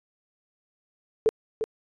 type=tone with echo; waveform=sine; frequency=440 Hz; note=A4; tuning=in tune; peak=-16 dBFS; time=1.26-1.29 s; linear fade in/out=0 ms; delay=350 ms; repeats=1; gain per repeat=-8 dB; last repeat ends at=1.64 s; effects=resampled to 24000 Hz